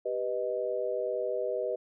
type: chord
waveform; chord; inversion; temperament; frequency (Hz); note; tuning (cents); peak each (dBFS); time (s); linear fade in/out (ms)
sine; G augmented; none; equal; 392 / 493.9 / 622.3; G4 / B4 / D#5; 0 / 0 / 0; -35 / -32 / -33; 0.05-1.76; 10
effects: none